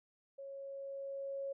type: tone with level ramp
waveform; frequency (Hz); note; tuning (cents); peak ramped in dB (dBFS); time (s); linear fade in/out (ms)
sine; 550; C#5; -14; -45 to -37; 0.38-1.53; 10
effects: none